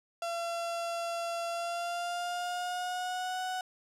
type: tone with pitch glide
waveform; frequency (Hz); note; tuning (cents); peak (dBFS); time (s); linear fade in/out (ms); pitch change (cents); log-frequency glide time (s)
35% pulse; 680 to 741.5; F5 to F#5; -46 to +4; -31; 0.22-3.61; 2; +150; 1.48-3.41
effects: low-pass 10000 Hz 12 dB/octave